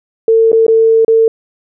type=tone with dropouts; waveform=sine; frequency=449.7 Hz; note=A4; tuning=38 cents sharp; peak=-5 dBFS; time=0.28-1.28 s; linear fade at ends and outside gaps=2 ms; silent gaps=0.518-0.529 / 0.666-0.681 / 1.048-1.08 s; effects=none